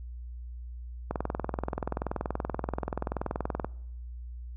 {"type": "click train", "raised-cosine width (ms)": 1, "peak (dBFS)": -16, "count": 54, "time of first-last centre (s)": [1.11, 3.646], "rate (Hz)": 20.9, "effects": ["noise-tail reverb RT60 0.9 s tail -25 dB re dry", "added 60 Hz sine -38 dBFS peak until 4.56 s"]}